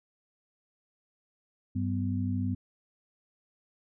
sine tone cluster, 98.5 / 190.8 / 249.6 Hz, G2 / G3 / B3, +9 / -47 / +19 cents, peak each -30 / -35 / -32 dBFS, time 1.75-2.55 s, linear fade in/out 10 ms, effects none

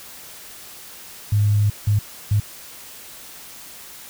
sine tone bursts at uneven times, 103.83 Hz, G#2, in tune, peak -14 dBFS, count 3, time 1.32-1.7 / 1.87-1.99 / 2.31-2.4 s, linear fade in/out 5 ms, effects white hiss -40 dBFS RMS until 4.09 s

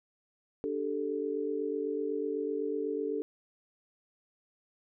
sine chord, D suspended fourth, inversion none, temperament equal, 293.7 / 392 / 440 Hz, D4 / G4 / A4, 0 / 0 / 0 cents, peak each -36 / -36 / -33 dBFS, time 0.64-3.22 s, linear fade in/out 0 ms, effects none

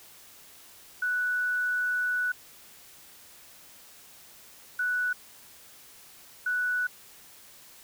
sine tone bursts at uneven times, 1480 Hz, F#6, in tune, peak -25 dBFS, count 3, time 1.02-2.32 / 4.79-5.13 / 6.46-6.87 s, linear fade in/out 5 ms, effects white hiss -52 dBFS RMS until 7.83 s

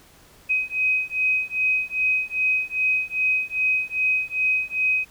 sine beating tone pair, 2521 / 2523.5 Hz, D#7 / D#7, +22 / +24 cents, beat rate 2.5 Hz, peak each -23 dBFS, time 0.49-5.05 s, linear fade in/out 20 ms, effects pink hiss -52 dBFS RMS until 5.1 s

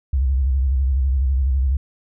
sine tone with vibrato, 66.3 Hz, C2, 23 cents sharp, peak -15 dBFS, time 0.13-1.77 s, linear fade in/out 5 ms, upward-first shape square, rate 12 Hz, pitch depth 88 cents each way, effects none

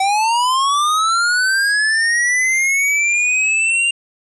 square linear sweep, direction up, 760 to 2801 Hz, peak -14 dBFS, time 0-3.91 s, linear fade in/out 5 ms, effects resampled to 24000 Hz + 9-bit

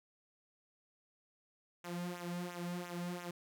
sawtooth tone with flanger, 175.6 Hz, F3, 10 cents sharp, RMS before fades -42 dBFS, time 1.84-3.31 s, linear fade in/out 5 ms, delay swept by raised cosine 0.21 to 2.71 ms, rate 2.9 Hz, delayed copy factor -0.8, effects none

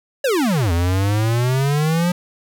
square exponential two-way sweep, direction down then up, 580 to 83 to 180 Hz, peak -16 dBFS, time 0.24-2.12 s, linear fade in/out 5 ms, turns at 0.72 s, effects none

